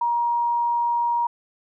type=tone; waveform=sine; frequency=947 Hz; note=A#5; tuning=27 cents sharp; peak=-19 dBFS; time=0.01-1.27 s; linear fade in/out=5 ms; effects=none